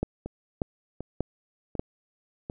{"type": "two click trains", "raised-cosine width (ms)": 2, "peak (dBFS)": [-21, -13], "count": [4, 4], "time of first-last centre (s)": [[0.26, 2.499], [0.03, 1.795]], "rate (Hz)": [1.34, 1.7], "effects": []}